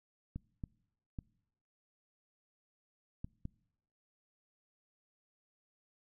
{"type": "clicks", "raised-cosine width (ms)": 5, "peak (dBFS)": -28, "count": 5, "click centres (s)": [0.36, 0.638, 1.188, 3.245, 3.454], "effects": ["noise-tail reverb RT60 0.8 s tail -25 dB re dry"]}